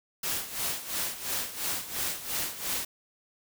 white noise with tremolo, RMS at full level -30 dBFS, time 0.23-2.85 s, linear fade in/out 5 ms, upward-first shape sine, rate 2.9 Hz, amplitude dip 75%, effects none

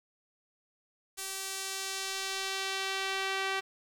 sawtooth tone with band-pass filter sweep, 386.1 Hz, G4, 26 cents flat, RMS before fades -35 dBFS, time 1.17-3.61 s, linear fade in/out 20 ms, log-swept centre 9400 to 2200 Hz, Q 0.84, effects 10-bit

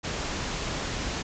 pink low-pass noise, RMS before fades -32 dBFS, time 0.03-1.23 s, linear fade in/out 20 ms, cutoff 7400 Hz, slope 96 dB/octave, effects none

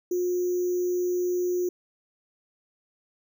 sine tone with sample-and-hold, 357.7 Hz, F4, 41 cents sharp, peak -23 dBFS, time 0.11-1.69 s, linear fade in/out 5 ms, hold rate 6300 Hz, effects none

